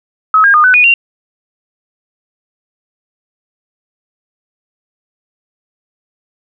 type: tone with pitch steps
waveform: sine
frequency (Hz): 1280 / 1617 / 1222 / 1502 / 2465 / 2763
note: D#6 / G#6 / D#6 / F#6 / D#7 / F7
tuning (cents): +49 / -47 / -32 / +26 / -17 / -19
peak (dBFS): -4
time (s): 0.34-0.94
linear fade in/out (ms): 2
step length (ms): 100
effects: none